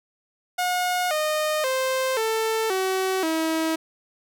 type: tone with pitch steps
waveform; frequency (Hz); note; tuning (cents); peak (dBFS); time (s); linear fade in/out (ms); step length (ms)
sawtooth; 722 / 614.2 / 522.5 / 444.4 / 378.1 / 321.6; F#5 / D#5 / C5 / A4 / F#4 / E4; -43 / -23 / -2 / +17 / +38 / -43; -18; 0.58-3.76; 10; 530
effects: none